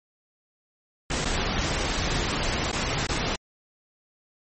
pink noise with dropouts, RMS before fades -26 dBFS, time 1.1-3.36 s, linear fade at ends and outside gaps 5 ms, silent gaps 1.248-1.253 / 2.717-2.727 / 3.07-3.088 s, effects MP3 32 kbps

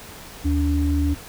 sine tone pair together, 76.1 / 287.3 Hz, D#2 / D4, -38 / -38 cents, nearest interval octave + major seventh, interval 2300 cents, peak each -19 / -22 dBFS, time 0.44-1.15 s, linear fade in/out 20 ms, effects pink hiss -40 dBFS RMS until 1.28 s

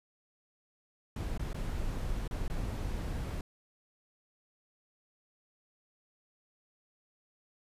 brown noise with dropouts, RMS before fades -35 dBFS, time 1.16-3.41 s, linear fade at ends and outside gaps 2 ms, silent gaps 1.377-1.394 / 1.531-1.544 / 2.278-2.31 / 2.48-2.499 s, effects resampled to 32000 Hz

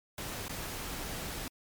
pink noise with dropouts, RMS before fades -39 dBFS, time 0.18-1.48 s, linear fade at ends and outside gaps 1 ms, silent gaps 0.482-0.494 s, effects MP3 96 kbps

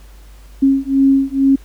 sine beating tone pair, 270.7 / 272.9 Hz, C#4 / C#4, -41 / -27 cents, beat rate 2.2 Hz, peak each -13 dBFS, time 0.62-1.56 s, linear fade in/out 10 ms, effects added 50 Hz sine -37 dBFS peak until 1.64 s + pink hiss -49 dBFS RMS until 1.64 s

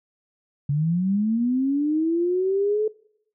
sine linear sweep, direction up, 138.59 to 435.4 Hz, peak -19 dBFS, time 0.69-2.88 s, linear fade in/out 5 ms, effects noise-tail reverb RT60 0.7 s tail -22 dB re dry

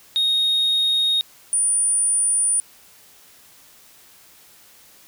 sine tone pair in turn, 3729 / 9396 Hz, A#7 / D9, 0 / 0 cents, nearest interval octave + major third, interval 1600 cents, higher second, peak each -14 dBFS, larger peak neither, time 0.16-1.21 / 1.53-2.6 s, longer second, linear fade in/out 0 ms, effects tanh soft clip ceiling -15 dBFS + white hiss -50 dBFS RMS until 5.07 s

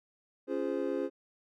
triangle chord, Db major seventh, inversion none, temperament just, 277.2 / 346.5 / 415.8 / 519.7 Hz, Db4 / F4 / Ab4 / C5, 0 / -14 / +2 / -12 cents, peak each -34 dBFS, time 0.47-1.1 s, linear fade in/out 50 ms, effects none

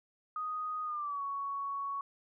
sine tone with pitch glide, 1244.5 to 1115.1 Hz, D#6 to C#6, 0 to +10 cents, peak -34 dBFS, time 0.36-2.01 s, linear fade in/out 2 ms, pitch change -190 cents, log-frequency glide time 0.84-1.22 s, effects none

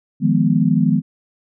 sine chord, F half-diminished seventh, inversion third, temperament equal, 155.56 / 174.61 / 207.7 / 246.9 Hz, Eb3 / F3 / Ab3 / Cb4, 0 / 0 / 0 / 0 cents, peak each -18 dBFS, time 0.2-1.02 s, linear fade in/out 50 ms, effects none

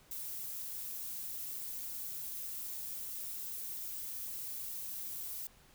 violet noise with flanger, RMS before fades -42 dBFS, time 0.11-5.47 s, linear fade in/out 2 ms, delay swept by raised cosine 1.6 to 4.4 ms, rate 3.3 Hz, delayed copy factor -0.65, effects pink hiss -63 dBFS RMS until 5.74 s

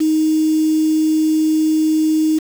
sine tone with quantisation, 312.7 Hz, D#4, 9 cents sharp, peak -12 dBFS, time 0-2.39 s, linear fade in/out 10 ms, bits 5, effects none

